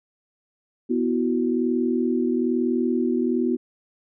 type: chord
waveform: sine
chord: B suspended fourth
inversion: none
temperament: just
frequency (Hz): 246.9 / 329.3 / 370.4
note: B3 / E4 / F#4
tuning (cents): 0 / -2 / +2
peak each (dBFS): -22 / -26 / -25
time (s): 0.89-3.57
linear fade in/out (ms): 20
effects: none